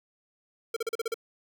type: tone bursts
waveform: square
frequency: 455.9 Hz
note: A#4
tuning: 39 cents flat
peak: -28 dBFS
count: 7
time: 0.74-1.143 s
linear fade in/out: 5 ms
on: 25 ms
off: 38 ms
effects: none